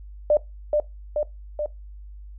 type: tone with echo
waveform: sine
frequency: 597 Hz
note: D5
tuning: 28 cents sharp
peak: -14 dBFS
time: 0.3-0.37 s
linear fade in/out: 2 ms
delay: 430 ms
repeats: 3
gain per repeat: -3 dB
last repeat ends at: 1.66 s
effects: noise-tail reverb RT60 0.2 s tail -20 dB re dry + added 50 Hz sine -38 dBFS peak until 2.38 s